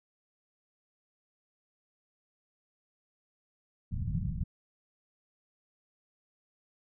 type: low-pass noise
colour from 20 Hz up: white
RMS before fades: -33 dBFS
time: 3.91-4.44 s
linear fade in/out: 10 ms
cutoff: 180 Hz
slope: 48 dB/octave
effects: none